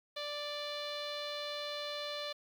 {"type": "tone with low-pass filter", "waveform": "sawtooth", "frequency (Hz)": 587.3, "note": "D5", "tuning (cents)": 0, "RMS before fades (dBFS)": -40, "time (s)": [0.16, 2.33], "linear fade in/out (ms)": 10, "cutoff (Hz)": 3900, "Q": 5.9, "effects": ["10-bit"]}